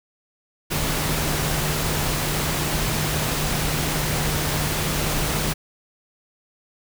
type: tone in noise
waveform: sine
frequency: 151.3 Hz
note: D#3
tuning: 48 cents flat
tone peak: -28 dBFS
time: 0.7-5.54 s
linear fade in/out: 20 ms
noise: pink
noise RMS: -24 dBFS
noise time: 0.7-5.54 s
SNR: -7 dB
effects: none